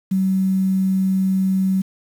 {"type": "tone with quantisation", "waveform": "sine", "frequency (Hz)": 190, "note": "F#3", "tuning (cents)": 46, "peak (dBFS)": -15, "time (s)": [0.11, 1.82], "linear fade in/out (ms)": 10, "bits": 7, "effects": []}